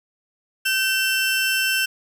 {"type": "tone pair together", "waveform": "30% pulse", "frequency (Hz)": [1543.5, 2700], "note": ["G6", "E7"], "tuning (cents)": [-27, 41], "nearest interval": "minor seventh", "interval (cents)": 968, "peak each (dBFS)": -19, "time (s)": [0.65, 1.86], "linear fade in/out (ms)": 10, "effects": []}